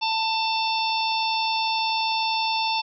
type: harmonic tone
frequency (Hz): 891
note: A5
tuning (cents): +22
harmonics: 1 / 3 / 4 / 5 / 6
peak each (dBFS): -24 / -29 / -30 / -31 / -32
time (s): 0.01-2.82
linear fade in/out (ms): 20
effects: none